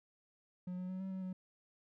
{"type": "tone with pitch steps", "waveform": "triangle", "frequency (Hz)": [180.8, 182.7, 186.3, 190.9, 188.5, 185.3], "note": ["F#3", "F#3", "F#3", "G3", "F#3", "F#3"], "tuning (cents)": [-40, -22, 12, -46, 32, 3], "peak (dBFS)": -37, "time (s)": [0.67, 1.33], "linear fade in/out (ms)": 5, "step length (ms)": 110, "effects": []}